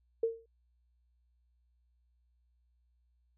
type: tone with exponential decay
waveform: sine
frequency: 455.8 Hz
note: A#4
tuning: 39 cents flat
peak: -24 dBFS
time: 0.23-0.46 s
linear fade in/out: 5 ms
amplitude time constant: 48 ms
effects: added 60 Hz sine -69 dBFS peak until 3.37 s